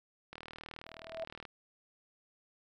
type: click train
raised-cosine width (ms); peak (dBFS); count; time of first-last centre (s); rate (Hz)
0.3; -29; 45; 0.33-1.452; 39.2
type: tone with exponential growth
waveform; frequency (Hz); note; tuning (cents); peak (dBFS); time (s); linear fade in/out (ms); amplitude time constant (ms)
sine; 654; E5; -14; -34; 0.86-1.24; 2; 82
effects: none